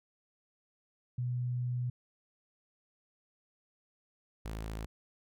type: tone pair in turn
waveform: sine / sawtooth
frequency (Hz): 123.47 / 54.4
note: B2 / A1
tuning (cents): 0 / -19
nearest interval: octave + major second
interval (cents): 1419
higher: first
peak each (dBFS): -31 / -34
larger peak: first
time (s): 1.18-1.9 / 4.45-4.86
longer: first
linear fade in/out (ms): 5
effects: none